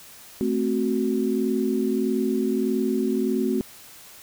sine chord, F# diminished, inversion first, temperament equal, 220 / 261.6 / 370 Hz, A3 / C4 / F#4, 0 / 0 / 0 cents, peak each -25 dBFS, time 0.41-3.61 s, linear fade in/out 0 ms, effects white hiss -46 dBFS RMS until 4.22 s

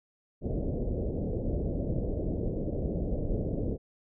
pink low-pass noise, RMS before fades -31 dBFS, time 0.41-3.78 s, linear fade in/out 50 ms, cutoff 590 Hz, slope 48 dB/octave, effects none

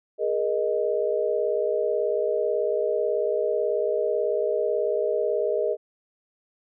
sine chord, Ab suspended second, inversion none, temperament equal with one note detuned, 415.3 / 473.5 / 622.3 Hz, Ab4 / Bb4 / Eb5, 0 / +27 / 0 cents, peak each -26 dBFS, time 0.18-5.77 s, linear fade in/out 50 ms, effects none

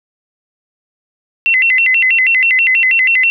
sine tone with vibrato, 2349 Hz, D7, in tune, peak -8 dBFS, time 1.46-3.3 s, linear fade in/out 0 ms, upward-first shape square, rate 6.2 Hz, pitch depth 250 cents each way, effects none

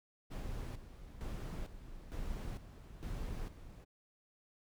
brown noise with tremolo, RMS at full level -41 dBFS, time 0.3-3.85 s, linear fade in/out 20 ms, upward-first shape square, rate 1.1 Hz, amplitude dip 70%, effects none

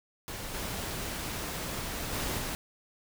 pink noise with level steps, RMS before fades -39 / -36 / -33 / -35 dBFS, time 0.28-2.55 s, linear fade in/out 0 ms, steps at 0.53 / 2.12 / 2.37 s, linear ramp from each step 20 ms, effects none

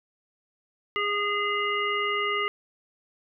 harmonic tone with a mistuned harmonic, 411 Hz, G#4, 18 cents flat, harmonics 1 / 3 / 5 / 7, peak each -31 / -28 / -29 / -32 dBFS, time 0.96-2.48 s, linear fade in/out 0 ms, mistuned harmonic 7, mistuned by -17 cents, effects none

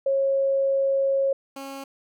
sine / 15% pulse tone pair in turn, 545 / 273.1 Hz, C#5 / C#4, -29 / -26 cents, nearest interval octave, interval 1197 cents, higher first, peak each -19 / -28 dBFS, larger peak first, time 0.06-1.33 / 1.56-1.84 s, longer first, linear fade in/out 5 ms, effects none

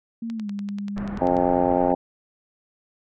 sine tone with pitch glide, 229.4 to 202 Hz, A#3 to G#3, -28 to -48 cents, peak -27 dBFS, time 0.22-1.18 s, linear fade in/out 5 ms, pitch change -220 cents, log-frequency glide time 0.33-0.49 s
click train, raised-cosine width 0.2 ms, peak -24 dBFS, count 12, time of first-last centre 0.3-1.368 s, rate 10.3 Hz
pink low-pass noise, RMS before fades -35 dBFS, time 0.96-1.93 s, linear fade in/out 10 ms, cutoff 1600 Hz, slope 24 dB/octave
harmonic tone, 89.1 Hz, F2, 35 cents sharp, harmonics 2 / 3 / 4 / 5 / 6 / 7 / 8 / 9 / 10, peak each -31 / -24 / -27 / -29 / -25 / -25 / -31 / -24 / -31 dBFS, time 1.21-1.95 s, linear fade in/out 5 ms
effects none

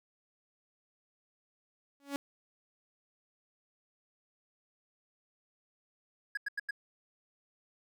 sawtooth tone with exponential growth, 280.9 Hz, C#4, 23 cents sharp, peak -26 dBFS, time 2-2.16 s, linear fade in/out 0 ms, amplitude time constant 34 ms
triangle tone bursts, 1661.2 Hz, G#6, in tune, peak -30 dBFS, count 4, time 6.35-6.709 s, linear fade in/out 5 ms, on 23 ms, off 89 ms
effects none

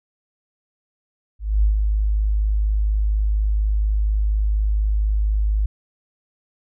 sine tone with ADSR envelope, 52.1 Hz, G#1, 6 cents sharp, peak -12 dBFS, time 1.39-5.66 s, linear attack 240 ms, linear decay 120 ms, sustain -4 dB, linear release 5 ms, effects none

